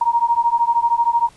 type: beating tone pair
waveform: sine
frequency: 932.3 / 945.3 Hz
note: A#5 / A#5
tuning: 0 / +24 cents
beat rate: 13 Hz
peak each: -17 dBFS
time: 0.01-1.29 s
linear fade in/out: 5 ms
effects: pink hiss -50 dBFS RMS until 1.36 s + resampled to 24000 Hz